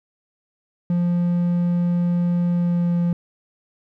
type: tone with pitch glide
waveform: triangle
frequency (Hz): 174.61 to 173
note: F3 to F3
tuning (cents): 0 to -16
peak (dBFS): -15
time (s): 0.9-3.13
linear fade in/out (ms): 2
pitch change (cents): -16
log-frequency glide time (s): 2.49-2.99
effects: none